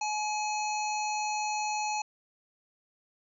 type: harmonic tone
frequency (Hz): 847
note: G#5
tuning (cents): +34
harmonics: 1 / 3 / 5 / 7 / 8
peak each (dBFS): -30 / -37 / -42 / -41 / -42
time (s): 0.01-2.02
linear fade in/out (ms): 5
effects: none